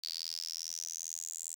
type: tone with high-pass filter sweep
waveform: sawtooth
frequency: 82.41 Hz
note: E2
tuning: in tune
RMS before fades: -41 dBFS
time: 0.03-1.55 s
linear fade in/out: 10 ms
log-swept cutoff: 4500 to 7600 Hz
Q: 9.8
effects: none